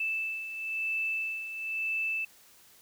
sine beating tone pair, 2637 / 2638 Hz, E7 / E7, 0 / +1 cents, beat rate 1 Hz, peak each -38 / -31 dBFS, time 0-2.25 s, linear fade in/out 5 ms, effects white hiss -58 dBFS RMS until 2.81 s

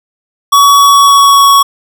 square tone with pitch glide, 1129 to 1116 Hz, C#6 to C#6, +31 to +11 cents, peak -3 dBFS, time 0.52-1.63 s, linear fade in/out 10 ms, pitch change -20 cents, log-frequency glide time 0.74-1.51 s, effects none

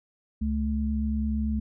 sine tone pair together, 69.3 / 216.6 Hz, C#2 / A3, 0 / -27 cents, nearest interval octave + minor sixth, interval 1973 cents, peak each -27 dBFS, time 0.41-1.6 s, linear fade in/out 10 ms, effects none

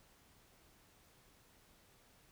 silence, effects pink hiss -67 dBFS RMS until 2.31 s

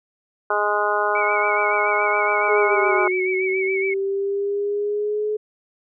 harmonic tone, 207.7 Hz, G#3, in tune, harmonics 2 / 3 / 4 / 5 / 6 / 7, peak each -25 / -25 / -25 / -25 / -25 / -25 dBFS, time 0.5-3.08 s, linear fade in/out 5 ms
sine tone with vibrato, 2243 Hz, C#7, 20 cents sharp, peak -23 dBFS, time 1.15-3.94 s, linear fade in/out 5 ms, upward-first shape sine, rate 7.1 Hz, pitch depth 55 cents each way
sine exponential two-way sweep, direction down then up, 426.5 to 367.8 to 426.5 Hz, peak -20 dBFS, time 2.48-5.37 s, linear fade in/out 10 ms, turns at 3.07 s
effects none

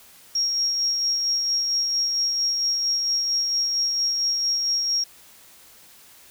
sine tone with tremolo, 5588 Hz, F8, in tune, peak -19 dBFS, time 0.35-5.04 s, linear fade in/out 5 ms, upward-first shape sine, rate 4.4 Hz, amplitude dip 30%, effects white hiss -50 dBFS RMS until 6.3 s

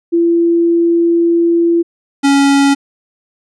sine / square tone pair in turn, 338.7 / 278.9 Hz, E4 / C#4, +47 / +11 cents, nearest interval minor third, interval 336 cents, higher first, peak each -8 dBFS, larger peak neither, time 0.12-1.83 / 2.23-2.75 s, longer first, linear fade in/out 20 ms, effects resampled to 22050 Hz

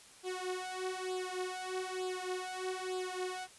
sawtooth tone with flanger, 369.7 Hz, F#4, 1 cent flat, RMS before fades -39 dBFS, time 0.23-3.48 s, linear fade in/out 50 ms, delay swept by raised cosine 0.24 to 4.04 ms, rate 1.1 Hz, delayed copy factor +0.9, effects white hiss -57 dBFS RMS until 3.58 s + resampled to 24000 Hz

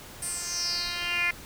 10% pulse tone with band-pass filter sweep, 349.2 Hz, F4, in tune, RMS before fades -30 dBFS, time 0.22-1.31 s, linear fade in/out 5 ms, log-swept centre 9400 to 2200 Hz, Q 6, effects pink hiss -45 dBFS RMS until 1.45 s

